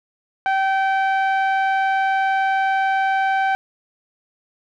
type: tone with low-pass filter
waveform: sawtooth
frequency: 773 Hz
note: G5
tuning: 24 cents flat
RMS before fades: -19 dBFS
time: 0.46-3.55 s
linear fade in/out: 0 ms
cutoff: 1700 Hz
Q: 1.1
effects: none